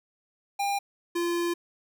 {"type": "tone pair in turn", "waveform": "square", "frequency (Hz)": [802, 344.5], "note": ["G5", "F4"], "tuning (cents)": [39, -24], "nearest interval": "octave + minor third", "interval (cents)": 1463, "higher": "first", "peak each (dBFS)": -26, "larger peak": "neither", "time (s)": [[0.59, 0.79], [1.15, 1.54]], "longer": "second", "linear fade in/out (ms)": 10, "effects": []}